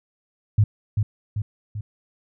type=tone with echo; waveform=sine; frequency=105.1 Hz; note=G#2; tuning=21 cents sharp; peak=-12 dBFS; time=0.58-0.64 s; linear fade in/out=5 ms; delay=390 ms; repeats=3; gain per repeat=-5 dB; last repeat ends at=1.81 s; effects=none